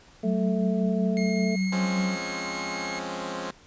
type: tone with tremolo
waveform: sine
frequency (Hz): 187.7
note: F#3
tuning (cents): +25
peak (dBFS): -22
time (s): 0.23-2.17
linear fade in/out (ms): 50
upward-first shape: triangle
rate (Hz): 5.2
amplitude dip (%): 35
type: harmonic tone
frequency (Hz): 220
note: A3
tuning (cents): 0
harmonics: 1 / 2 / 3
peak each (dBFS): -28 / -31 / -33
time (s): 0.23-1.56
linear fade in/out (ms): 10
type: tone with pitch glide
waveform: sawtooth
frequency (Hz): 2144 to 2160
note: C7 to C#7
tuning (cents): +42 to -45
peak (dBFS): -30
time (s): 1.17-2.99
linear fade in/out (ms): 0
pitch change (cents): +13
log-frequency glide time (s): 1.41-1.68
type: chord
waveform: 10% pulse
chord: Db major seventh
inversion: first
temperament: equal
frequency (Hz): 174.61 / 207.7 / 261.6 / 277.2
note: F3 / Ab3 / C4 / Db4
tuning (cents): 0 / 0 / 0 / 0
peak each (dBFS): -29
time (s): 1.72-3.51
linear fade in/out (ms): 5
effects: pink hiss -54 dBFS RMS until 3.66 s + resampled to 16000 Hz